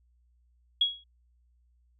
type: tone with exponential decay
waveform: sine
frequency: 3322 Hz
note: G#7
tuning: in tune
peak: -18 dBFS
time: 0.81-1.04 s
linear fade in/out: 5 ms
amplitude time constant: 48 ms
effects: added 60 Hz sine -63 dBFS peak until 1.99 s